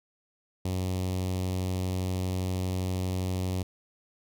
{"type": "tone with notch filter", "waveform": "sawtooth", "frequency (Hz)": 92.5, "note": "F#2", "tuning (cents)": 0, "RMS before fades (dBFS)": -30, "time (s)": [0.65, 3.63], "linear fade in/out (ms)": 5, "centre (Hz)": 1500, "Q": 0.77, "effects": []}